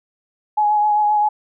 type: tone with vibrato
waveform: sine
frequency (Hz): 840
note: G#5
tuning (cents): +19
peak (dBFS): -13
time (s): 0.57-1.29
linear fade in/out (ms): 10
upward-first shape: triangle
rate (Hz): 7.6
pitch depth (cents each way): 25
effects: none